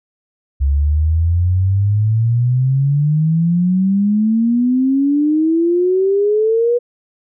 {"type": "exponential sweep", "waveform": "sine", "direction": "up", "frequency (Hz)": [67.8, 487.6], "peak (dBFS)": -11, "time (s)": [0.6, 6.79], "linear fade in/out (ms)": 20, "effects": []}